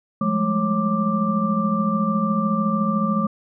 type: tone cluster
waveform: sine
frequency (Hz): 173.8 / 199.5 / 213.3 / 548 / 1179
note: F3 / G3 / G#3 / C#5 / D6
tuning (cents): -8 / +31 / +46 / -20 / +6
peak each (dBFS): -26 / -27 / -21 / -30 / -24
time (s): 0.21-3.27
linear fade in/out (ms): 5
effects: none